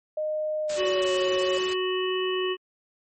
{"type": "tone with pitch glide", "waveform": "sine", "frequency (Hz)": [615, 551.1], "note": ["D#5", "C#5"], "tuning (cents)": [-20, -10], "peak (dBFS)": -25, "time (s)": [0.17, 1.58], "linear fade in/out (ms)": 5, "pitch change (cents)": -190, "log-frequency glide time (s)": [0.64, 1.13]}
{"type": "noise", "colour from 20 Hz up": "white", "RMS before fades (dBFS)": -34, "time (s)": [0.69, 1.74], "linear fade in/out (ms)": 10}
{"type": "harmonic tone", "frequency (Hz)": 370.5, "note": "F#4", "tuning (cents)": 2, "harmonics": [1, 3, 5, 7, 8], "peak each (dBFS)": [-25, -34, -37, -38, -32], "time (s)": [0.76, 2.57], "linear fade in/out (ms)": 50}
{"effects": ["MP3 32 kbps"]}